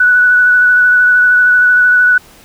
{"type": "tone with vibrato", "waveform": "sine", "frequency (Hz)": 1480, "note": "F#6", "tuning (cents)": 0, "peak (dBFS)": -5, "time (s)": [0, 2.18], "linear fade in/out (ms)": 5, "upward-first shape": "sine", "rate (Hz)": 13, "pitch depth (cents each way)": 16, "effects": ["pink hiss -41 dBFS RMS until 2.44 s"]}